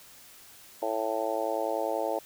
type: harmonic tone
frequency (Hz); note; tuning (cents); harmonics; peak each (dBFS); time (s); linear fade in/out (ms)
110.5; A2; +8; 3 / 4 / 5 / 6 / 7 / 8; -37 / -35 / -32 / -33 / -36 / -36; 0.82-2.19; 5
effects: white hiss -52 dBFS RMS until 2.25 s